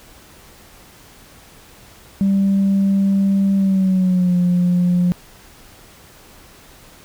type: tone with pitch glide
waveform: sine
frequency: 196 to 177.67 Hz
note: G3 to F3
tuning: 0 to +30 cents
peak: -11 dBFS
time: 2.21-5.12 s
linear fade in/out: 0 ms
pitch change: -170 cents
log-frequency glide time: 3.55-4.36 s
effects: tanh soft clip ceiling -10 dBFS + pink hiss -45 dBFS RMS until 7.04 s